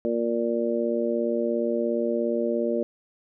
harmonic tone, 117.1 Hz, A#2, 8 cents sharp, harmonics 2 / 3 / 4 / 5, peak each -28 / -28 / -28 / -28 dBFS, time 0.05-2.83 s, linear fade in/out 0 ms, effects none

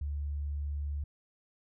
sine tone, 72.4 Hz, D2, 24 cents flat, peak -32 dBFS, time 0.01-1.04 s, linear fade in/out 5 ms, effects none

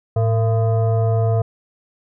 sine tone with frequency modulation, 110 Hz, A2, in tune, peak -14 dBFS, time 0.16-1.42 s, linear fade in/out 5 ms, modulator 567 Hz, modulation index 0.7, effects none

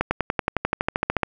accelerating click train, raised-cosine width 0.5 ms, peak -5 dBFS, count 16, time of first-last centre 0.01-1.232 s, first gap 100 ms, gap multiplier 0.97, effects none

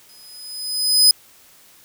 sawtooth tone with exponential growth, 5020 Hz, D#8, 15 cents sharp, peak -5 dBFS, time 0.09-1.11 s, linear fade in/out 2 ms, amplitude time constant 220 ms, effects white hiss -50 dBFS RMS until 1.84 s

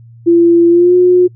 sine tone with pitch glide, 340.5 to 360.5 Hz, F4 to F#4, -44 to -45 cents, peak -4 dBFS, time 0.26-1.28 s, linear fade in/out 20 ms, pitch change +99 cents, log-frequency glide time 0.69-0.95 s, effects noise-tail reverb RT60 0.1 s tail -26 dB re dry + added 116 Hz sine -35 dBFS peak until 1.35 s

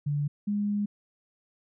sine tone pair in turn, 145.4 / 205.6 Hz, D3 / G#3, -17 / -17 cents, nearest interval tritone, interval 600 cents, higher second, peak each -25 dBFS, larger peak neither, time 0.06-0.28 / 0.47-0.86 s, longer second, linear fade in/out 10 ms, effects none

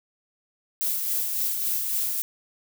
violet noise with tremolo, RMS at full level -25 dBFS, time 0.81-2.22 s, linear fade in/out 0 ms, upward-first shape sine, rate 3.6 Hz, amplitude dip 35%, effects none

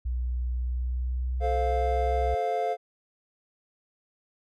sine tone with pitch glide, 61.4 to 64.6 Hz, B1 to C2, -9 to -21 cents, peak -26 dBFS, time 0.05-2.35 s, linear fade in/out 10 ms, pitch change +88 cents, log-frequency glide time 0.57-2.19 s
triangle chord, F major, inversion first, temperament just, 436.5 / 523.8 / 698.5 Hz, A4 / C5 / F5, -14 / +2 / 0 cents, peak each -29 / -30 / -25 dBFS, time 1.4-2.77 s, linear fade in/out 50 ms
effects none

